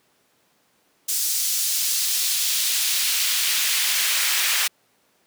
pink noise with high-pass filter sweep, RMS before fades -22 dBFS, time 1.08-4.68 s, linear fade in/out 10 ms, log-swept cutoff 6100 to 1900 Hz, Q 0.98, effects pink hiss -63 dBFS RMS until 5.26 s + high-pass 200 Hz 12 dB/octave

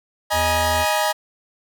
sawtooth chord, D# suspended fourth, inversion none, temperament equal with one note detuned, 622.3 / 830.6 / 956.9 Hz, D#5 / G#5 / A#5, 0 / 0 / +45 cents, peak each -18 / -18 / -20 dBFS, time 0.3-1.13 s, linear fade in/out 20 ms
square tone, 81.7 Hz, E2, 15 cents flat, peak -26 dBFS, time 0.32-0.86 s, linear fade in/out 50 ms
effects none

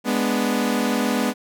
sawtooth chord, G# diminished, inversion none, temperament equal, 207.7 / 246.9 / 293.7 Hz, G#3 / B3 / D4, 0 / 0 / 0 cents, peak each -20 / -18 / -23 dBFS, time 0.04-1.34 s, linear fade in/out 50 ms, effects none

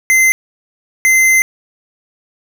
square tone pair in turn, 2069 / 2069 Hz, C7 / C7, -20 / -20 cents, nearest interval unison, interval 0 cents, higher neither, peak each -8 dBFS, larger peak neither, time 0.1-0.32 / 1.05-1.42 s, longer second, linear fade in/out 0 ms, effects none

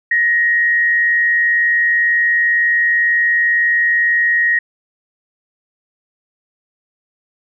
sine tone with frequency modulation, 1882 Hz, A#6, 16 cents sharp, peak -11 dBFS, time 0.11-4.59 s, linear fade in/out 5 ms, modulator 125 Hz, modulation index 0.37, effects none

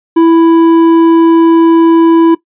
sine tone with hard clipping, 330.4 Hz, E4, 4 cents sharp, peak -4 dBFS, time 0.16-2.35 s, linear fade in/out 10 ms, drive 6 dB, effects noise-tail reverb RT60 0.1 s tail -18 dB re dry + resampled to 8000 Hz

